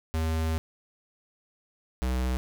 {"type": "tone pair in turn", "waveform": "square", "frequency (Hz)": [80.3, 63.26], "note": ["E2", "B1"], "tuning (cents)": [-45, 42], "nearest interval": "major third", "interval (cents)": 413, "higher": "first", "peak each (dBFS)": -26, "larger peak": "neither", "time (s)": [[0.14, 0.58], [2.02, 2.37]], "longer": "first", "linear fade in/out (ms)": 0, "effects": []}